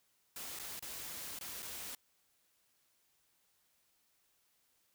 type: noise with dropouts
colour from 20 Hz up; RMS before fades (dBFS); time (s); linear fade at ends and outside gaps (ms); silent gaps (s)
white; -45; 0.36-1.95; 2; 0.59-0.596 / 0.794-0.824 / 1.389-1.41 / 1.623-1.627
effects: white hiss -75 dBFS RMS until 4.94 s